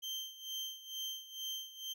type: tone with tremolo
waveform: 35% pulse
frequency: 3136 Hz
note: G7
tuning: in tune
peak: -36 dBFS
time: 0.02-1.94 s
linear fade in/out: 20 ms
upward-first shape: sine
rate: 2.2 Hz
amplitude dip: 80%
effects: none